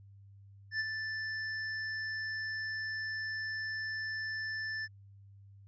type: tone with ADSR envelope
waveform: square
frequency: 1760 Hz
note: A6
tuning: in tune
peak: -30 dBFS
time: 0.71-4.88 s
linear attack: 88 ms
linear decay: 30 ms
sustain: -6 dB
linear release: 38 ms
effects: added 99 Hz sine -53 dBFS peak until 5.67 s + resampled to 16000 Hz